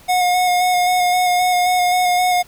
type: tone with vibrato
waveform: square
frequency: 723 Hz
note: F#5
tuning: 40 cents flat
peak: -14 dBFS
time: 0.08-2.43 s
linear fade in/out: 20 ms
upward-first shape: square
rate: 3.8 Hz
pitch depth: 15 cents each way
effects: pink hiss -46 dBFS RMS until 2.47 s